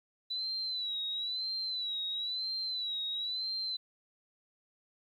sine tone with vibrato, 3964 Hz, B7, 6 cents sharp, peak -33 dBFS, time 0.3-3.77 s, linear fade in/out 10 ms, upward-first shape sine, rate 1 Hz, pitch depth 83 cents each way, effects 11-bit

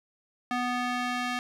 square tone with band-pass filter sweep, 246.9 Hz, B3, in tune, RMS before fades -30 dBFS, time 0.51-1.39 s, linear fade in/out 0 ms, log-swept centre 1300 to 2100 Hz, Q 0.75, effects none

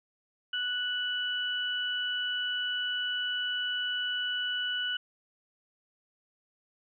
sine tone pair together, 1480 / 2960 Hz, F#6 / F#7, 0 / 0 cents, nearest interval octave, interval 1200 cents, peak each -33 / -31 dBFS, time 0.53-4.97 s, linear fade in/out 5 ms, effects none

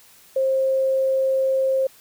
sine tone, 531 Hz, C5, 25 cents sharp, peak -17 dBFS, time 0.36-1.87 s, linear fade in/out 5 ms, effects white hiss -51 dBFS RMS until 2 s

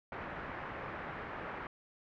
white low-pass noise, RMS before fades -43 dBFS, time 0.12-1.67 s, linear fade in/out 2 ms, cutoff 1800 Hz, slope 24 dB/octave, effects none

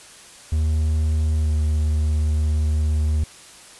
triangle tone with pitch glide, 77.78 to 76.44 Hz, D#2 to D#2, 0 to -30 cents, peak -15 dBFS, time 0.52-3.24 s, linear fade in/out 5 ms, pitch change -30 cents, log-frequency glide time 1.36-1.53 s, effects white hiss -44 dBFS RMS until 3.79 s + resampled to 24000 Hz

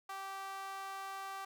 sawtooth tone with high-pass filter, 388.9 Hz, G4, 14 cents flat, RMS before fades -44 dBFS, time 0.09-1.45 s, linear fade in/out 5 ms, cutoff 960 Hz, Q 6.3, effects none

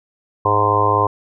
harmonic tone, 103.83 Hz, G#2, in tune, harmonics 1 / 3 / 4 / 5 / 6 / 7 / 8 / 9 / 10, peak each -22 / -28 / -22 / -23 / -27 / -25 / -27 / -20 / -16 dBFS, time 0.45-1.07 s, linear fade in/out 5 ms, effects none

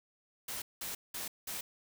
white noise bursts, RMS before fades -40 dBFS, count 4, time 0.48-1.61 s, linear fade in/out 5 ms, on 140 ms, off 190 ms, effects none

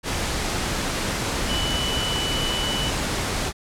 sine tone in noise, 2971 Hz, F#7, 6 cents sharp, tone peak -26 dBFS, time 1.47-2.92 s, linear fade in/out 50 ms, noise pink, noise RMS -25 dBFS, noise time 0.03-3.53 s, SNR -4 dB, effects low-pass 9000 Hz 12 dB/octave

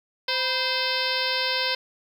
harmonic tone with a mistuned harmonic, 518 Hz, C5, 17 cents flat, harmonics 1 / 2 / 3 / 4 / 5 / 6 / 7 / 8 / 9 / 10, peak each -32 / -32 / -32 / -32 / -32 / -32 / -32 / -32 / -32 / -32 dBFS, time 0.28-1.75 s, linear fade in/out 5 ms, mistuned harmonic 2, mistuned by -92 cents, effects 8-bit

